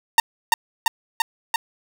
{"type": "tone with echo", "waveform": "sawtooth", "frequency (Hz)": 919, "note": "A#5", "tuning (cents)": -25, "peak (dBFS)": -6, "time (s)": [0.18, 0.2], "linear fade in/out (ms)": 2, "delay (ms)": 340, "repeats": 4, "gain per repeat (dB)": -2, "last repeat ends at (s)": 1.56, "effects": []}